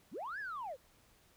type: linear two-way sweep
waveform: sine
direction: up then down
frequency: 116.54 to 1760 to 459.1 Hz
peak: -38 dBFS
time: 0.11-0.77 s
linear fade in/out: 50 ms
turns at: 0.39 s
effects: tanh soft clip ceiling -36 dBFS + pink hiss -67 dBFS RMS until 1.36 s